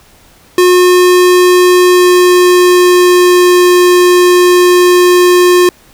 square tone with pitch glide, 360 to 357.7 Hz, F#4 to F4, -47 to +41 cents, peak -4 dBFS, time 0.58-5.69 s, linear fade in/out 2 ms, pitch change -12 cents, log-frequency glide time 1.86-3.7 s, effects pink hiss -43 dBFS RMS until 5.93 s

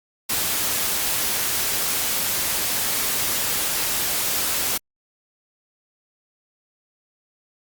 white noise, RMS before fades -23 dBFS, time 0.29-4.78 s, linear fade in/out 10 ms, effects Opus 48 kbps

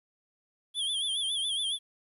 square tone with vibrato, 3324 Hz, G#7, 1 cent sharp, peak -29 dBFS, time 0.74-1.79 s, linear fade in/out 50 ms, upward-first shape sine, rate 7.2 Hz, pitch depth 98 cents each way, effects resampled to 32000 Hz + 11-bit

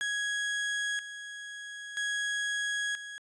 35% pulse tone with tremolo, 1661.2 Hz, G#6, in tune, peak -28 dBFS, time 0.01-3.18 s, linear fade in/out 0 ms, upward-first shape square, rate 0.51 Hz, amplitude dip 70%, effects resampled to 24000 Hz

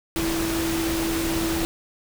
sine tone in noise, 329.6 Hz, E4, in tune, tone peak -24 dBFS, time 0.16-1.65 s, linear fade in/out 0 ms, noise pink, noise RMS -28 dBFS, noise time 0.16-1.65 s, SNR +1 dB, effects none

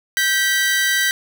sawtooth tone pair together, 1564 / 1942.4 Hz, G6 / B6, -4 / -29 cents, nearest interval major third, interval 375 cents, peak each -15 dBFS, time 0.17-1.11 s, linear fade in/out 0 ms, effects none

